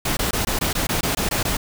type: noise bursts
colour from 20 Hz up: pink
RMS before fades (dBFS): -22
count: 11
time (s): 0.05-1.57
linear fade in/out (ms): 5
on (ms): 120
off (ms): 20
effects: none